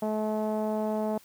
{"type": "tone with low-pass filter", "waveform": "sawtooth", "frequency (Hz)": 215.2, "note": "A3", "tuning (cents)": -38, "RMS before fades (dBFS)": -29, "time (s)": [0.02, 1.18], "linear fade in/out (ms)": 5, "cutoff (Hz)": 740, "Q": 3.4, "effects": ["white hiss -57 dBFS RMS until 1.24 s"]}